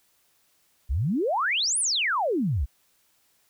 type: exponential two-way sweep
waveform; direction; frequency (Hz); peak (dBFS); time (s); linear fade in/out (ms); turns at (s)
sine; up then down; 55.3 to 10530 to 55.3; -22; 0.89-2.66; 20; 1.79
effects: white hiss -66 dBFS RMS until 3.49 s